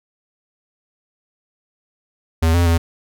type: tone with pitch steps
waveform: square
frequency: 81.5 / 86.4 / 83.7 Hz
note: E2 / F2 / E2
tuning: -19 / -18 / +27 cents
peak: -13 dBFS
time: 2.42-2.78 s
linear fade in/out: 10 ms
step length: 120 ms
effects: none